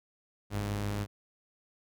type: tone pair together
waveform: sawtooth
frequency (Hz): 47.95 / 102.6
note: G1 / G#2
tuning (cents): -37 / -21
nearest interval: octave + minor second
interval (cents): 1316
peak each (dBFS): -36 / -28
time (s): 0.5-1.07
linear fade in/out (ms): 50
effects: none